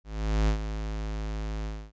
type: tone with ADSR envelope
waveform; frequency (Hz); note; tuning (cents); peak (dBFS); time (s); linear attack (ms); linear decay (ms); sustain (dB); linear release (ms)
square; 53.1; G#1; +39; -21; 0.04-1.92; 440; 94; -10; 270
effects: resampled to 16000 Hz